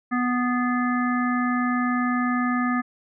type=harmonic tone with a mistuned harmonic; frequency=246.9 Hz; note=B3; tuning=in tune; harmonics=1 / 3 / 5 / 7 / 8; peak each=-22 / -32 / -27 / -31 / -36 dBFS; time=0.11-2.82 s; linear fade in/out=20 ms; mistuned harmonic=8; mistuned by=+77 cents; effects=none

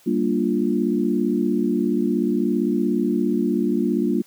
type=chord; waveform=sine; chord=G minor seventh; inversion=none; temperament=equal; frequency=196 / 233.1 / 293.7 / 349.2 Hz; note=G3 / Bb3 / D4 / F4; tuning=0 / 0 / 0 / 0 cents; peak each=-24 / -22 / -24 / -24 dBFS; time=0.06-4.22 s; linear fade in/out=10 ms; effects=white hiss -54 dBFS RMS until 4.26 s + high-pass 100 Hz 12 dB/octave

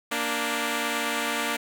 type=tone pair together; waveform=5% pulse; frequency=233.1 / 293.7 Hz; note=A#3 / D4; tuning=0 / 0 cents; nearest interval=major third; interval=400 cents; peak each=-17 dBFS; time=0.11-1.57 s; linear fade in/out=10 ms; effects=none

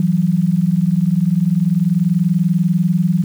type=tone pair together; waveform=sine; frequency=164.81 / 185.1 Hz; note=E3 / F#3; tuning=0 / +1 cents; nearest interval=major second; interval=201 cents; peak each=-15 dBFS; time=0-3.24 s; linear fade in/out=2 ms; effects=7-bit

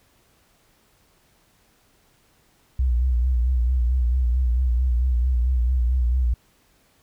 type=tone with vibrato; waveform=sine; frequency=61.74 Hz; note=B1; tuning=in tune; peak=-17 dBFS; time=2.79-6.34 s; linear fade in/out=5 ms; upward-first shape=sine; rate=4.5 Hz; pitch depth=80 cents each way; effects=pink hiss -61 dBFS RMS until 7.02 s

